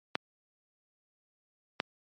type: clicks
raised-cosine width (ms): 0.3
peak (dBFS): -11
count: 2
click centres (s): 0.154 / 1.801
effects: high-pass 200 Hz 12 dB/octave + MP3 48 kbps